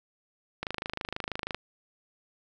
click train, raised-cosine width 0.3 ms, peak -16 dBFS, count 25, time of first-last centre 0.63-1.546 s, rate 26.2 Hz, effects none

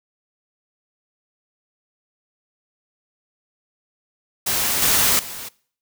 white noise with level steps, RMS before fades -21 / -17 / -33 dBFS, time 4.46-5.49 s, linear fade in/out 10 ms, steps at 4.82 / 5.19 s, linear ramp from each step 2 ms, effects noise-tail reverb RT60 0.5 s tail -22 dB re dry

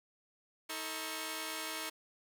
5% pulse tone cluster, 317.7 / 447 / 1086 Hz, D#4 / A4 / C#6, +36 / +27 / -36 cents, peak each -30 / -33 / -31 dBFS, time 0.69-1.9 s, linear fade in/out 10 ms, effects none

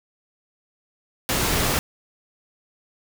pink noise, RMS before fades -22 dBFS, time 1.29-1.79 s, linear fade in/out 0 ms, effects none

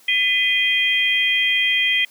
sine tone cluster, 2010 / 2476 / 3199 Hz, B6 / D#7 / G7, +30 / -9 / +34 cents, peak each -20 dBFS, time 0.08-2.05 s, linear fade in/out 5 ms, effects white hiss -51 dBFS RMS until 2.1 s + high-pass 200 Hz 12 dB/octave

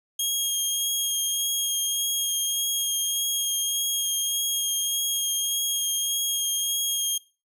15% pulse tone with vibrato, 3254 Hz, G#7, 36 cents flat, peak -17 dBFS, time 0.19-7.18 s, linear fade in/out 5 ms, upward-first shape triangle, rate 1.7 Hz, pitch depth 18 cents each way, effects noise-tail reverb RT60 0.3 s tail -20 dB re dry

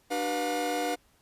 45% pulse tone cluster, 299.3 / 380.5 / 488.2 / 714 Hz, D4 / F#4 / B4 / F5, +33 / +48 / -20 / +38 cents, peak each -34 / -40 / -33 / -31 dBFS, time 0.1-0.96 s, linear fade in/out 20 ms, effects pink hiss -65 dBFS RMS until 1.21 s + resampled to 32000 Hz

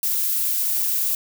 violet noise, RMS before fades -22 dBFS, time 0.03-1.15 s, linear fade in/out 2 ms, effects none

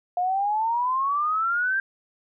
sine exponential sweep, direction up, 706 to 1599 Hz, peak -21 dBFS, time 0.17-1.8 s, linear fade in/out 2 ms, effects none

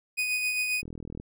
40% pulse tone with tremolo, 2489 Hz, D#7, in tune, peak -24 dBFS, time 0.17-0.82 s, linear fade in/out 20 ms, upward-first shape sine, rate 7.5 Hz, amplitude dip 35%
click train, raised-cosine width 3 ms, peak -26 dBFS, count 16, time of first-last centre 0.83-1.199 s, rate 40.6 Hz
effects none

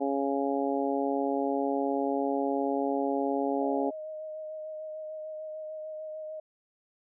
harmonic tone, 138.59 Hz, C#3, in tune, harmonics 2 / 3 / 4 / 5 / 6, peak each -30 / -32 / -33 / -34 / -35 dBFS, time 0-3.91 s, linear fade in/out 20 ms
sine tone with vibrato, 622.3 Hz, D#5, in tune, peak -36 dBFS, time 3.61-6.4 s, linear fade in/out 5 ms, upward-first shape triangle, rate 6.7 Hz, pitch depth 20 cents each way
effects none

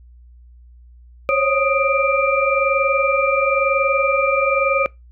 sine tone cluster, 536 / 557 / 1245 / 2362 Hz, C5 / C#5 / D#6 / D7, +42 / +8 / +1 / +9 cents, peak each -20 dBFS, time 1.29-4.86 s, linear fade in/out 0 ms, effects noise-tail reverb RT60 0.2 s tail -24 dB re dry + added 60 Hz sine -42 dBFS peak until 5.11 s

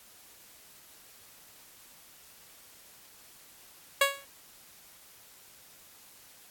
10% pulse tone with exponential decay, 556 Hz, C#5, 5 cents sharp, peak -10 dBFS, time 4.01-4.25 s, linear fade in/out 5 ms, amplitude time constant 51 ms, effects white hiss -55 dBFS RMS until 6.5 s + AAC 64 kbps

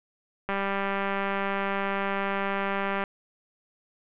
click train, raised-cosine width 0.5 ms, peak -14 dBFS, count 503, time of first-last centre 0.49-3.038 s, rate 197 Hz, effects resampled to 8000 Hz + 9-bit

